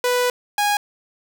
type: tone pair in turn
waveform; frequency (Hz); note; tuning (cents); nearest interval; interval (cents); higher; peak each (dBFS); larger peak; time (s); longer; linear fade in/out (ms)
sawtooth; 493.9 / 823.7; B4 / G#5; 0 / -14; major sixth; 886; second; -13; neither; 0.04-0.3 / 0.58-0.77; first; 2
effects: none